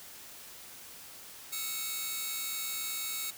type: tone cluster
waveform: 5% pulse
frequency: 1282 / 1350 / 2225 / 3806 Hz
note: E6 / E6 / C#7 / A#7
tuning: -49 / +41 / +6 / +35 cents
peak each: -34 / -34 / -29 / -29 dBFS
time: 1.52-3.31 s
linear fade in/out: 10 ms
effects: white hiss -49 dBFS RMS until 3.37 s